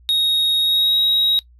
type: tone with pitch glide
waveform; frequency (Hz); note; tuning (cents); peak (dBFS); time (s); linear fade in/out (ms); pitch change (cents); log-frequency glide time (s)
triangle; 3756 to 3808; A#7 to A#7; +12 to +36; -13; 0.09-1.39; 0; +24; 0.6-0.98
effects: noise-tail reverb RT60 0.1 s tail -20 dB re dry + added 60 Hz sine -46 dBFS peak until 1.59 s